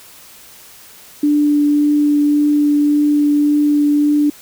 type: tone with vibrato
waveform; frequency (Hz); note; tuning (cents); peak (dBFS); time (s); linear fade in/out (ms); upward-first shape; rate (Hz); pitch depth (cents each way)
sine; 293.7; D4; 0; -10; 1.23-4.3; 5; triangle; 1.8; 9
effects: white hiss -41 dBFS RMS until 4.41 s